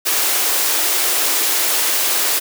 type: high-pass noise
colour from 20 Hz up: white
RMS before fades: -17 dBFS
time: 0.05-2.4 s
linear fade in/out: 20 ms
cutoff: 290 Hz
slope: 48 dB/octave
effects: none